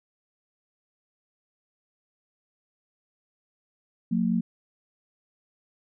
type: tone pair together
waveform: sine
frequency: 181.42 / 229 Hz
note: F#3 / A#3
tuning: -34 / -31 cents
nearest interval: major third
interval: 403 cents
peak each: -25 / -24 dBFS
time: 4.11-4.41 s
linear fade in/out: 10 ms
effects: none